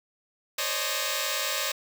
5% pulse tone cluster, 523 / 561 / 615 / 869 / 3814 Hz, C5 / C#5 / D#5 / A5 / A#7, -1 / +21 / -20 / -22 / +39 cents, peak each -22 / -21 / -20 / -28 / -27 dBFS, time 0.58-1.72 s, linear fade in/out 5 ms, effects none

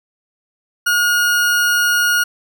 40% pulse tone, 1436 Hz, F6, 48 cents sharp, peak -12 dBFS, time 0.86-2.24 s, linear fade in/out 10 ms, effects none

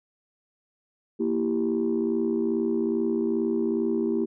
sine chord, E diminished, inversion second, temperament equal, 233.1 / 329.6 / 392 Hz, Bb3 / E4 / G4, 0 / 0 / 0 cents, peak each -26 dBFS, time 1.19-4.26 s, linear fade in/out 20 ms, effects tanh soft clip ceiling -16 dBFS

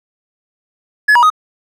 triangle tone with pitch steps, 1701 / 962 / 1251 Hz, G#6 / B5 / D#6, +41 / -46 / +9 cents, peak -4 dBFS, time 1.08-1.302 s, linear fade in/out 10 ms, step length 74 ms, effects none

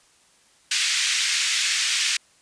pink band-pass noise, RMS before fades -23 dBFS, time 0.71-2.17 s, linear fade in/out 5 ms, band 2000 to 8000 Hz, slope 24 dB/octave, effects white hiss -58 dBFS RMS until 2.41 s + resampled to 22050 Hz

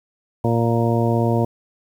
harmonic tone, 116.54 Hz, A#2, in tune, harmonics 1 / 2 / 3 / 4 / 5 / 6 / 8, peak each -19 / -22 / -24 / -25 / -26 / -27 / -28 dBFS, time 0.44-1.45 s, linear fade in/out 5 ms, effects 8-bit

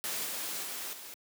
white noise with level steps, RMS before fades -35 / -37 / -39 / -46 dBFS, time 0.04-1.14 s, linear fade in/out 0 ms, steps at 0.25 / 0.63 / 0.93 s, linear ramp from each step 2 ms, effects high-pass 200 Hz 12 dB/octave

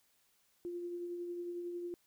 sine tone with tremolo, 349.2 Hz, F4, in tune, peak -37 dBFS, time 0.65-1.94 s, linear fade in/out 0 ms, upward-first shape triangle, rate 11 Hz, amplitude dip 35%, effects white hiss -73 dBFS RMS until 2.06 s

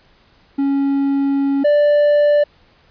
triangle tone pair in turn, 277.2 / 587.4 Hz, C#4 / D5, 0 / 0 cents, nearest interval octave + minor second, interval 1300 cents, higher second, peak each -12 / -8 dBFS, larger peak second, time 0.58-1.64 / 1.64-2.44 s, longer first, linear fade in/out 10 ms, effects pink hiss -53 dBFS RMS until 2.9 s + resampled to 11025 Hz

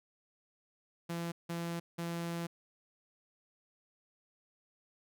sawtooth tone bursts at uneven times, 169.5 Hz, E3, 49 cents sharp, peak -32 dBFS, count 3, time 1.09-1.32 / 1.49-1.8 / 1.98-2.47 s, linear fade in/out 10 ms, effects none

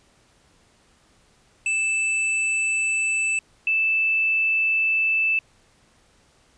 square / sine tone pair in turn, 2637 / 2637 Hz, E7 / E7, 0 / 0 cents, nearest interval unison, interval 0 cents, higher neither, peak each -21 / -18 dBFS, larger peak second, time 1.66-3.39 / 3.67-5.39 s, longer first, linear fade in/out 2 ms, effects pink hiss -59 dBFS RMS until 6.57 s + resampled to 22050 Hz

